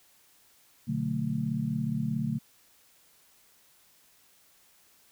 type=chord; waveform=sine; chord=B minor seventh; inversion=none; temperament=just; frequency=123.47 / 148.16 / 185.21 / 222.2 Hz; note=B2 / D3 / F#3 / A3; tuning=0 / +16 / +2 / +17 cents; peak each=-35 / -32 / -36 / -31 dBFS; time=0.87-2.39 s; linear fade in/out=20 ms; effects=white hiss -62 dBFS RMS until 5.11 s